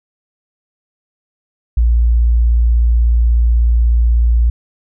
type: tone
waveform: sine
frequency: 58.2 Hz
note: A#1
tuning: 2 cents flat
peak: -8 dBFS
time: 1.77-4.5 s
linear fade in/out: 5 ms
effects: none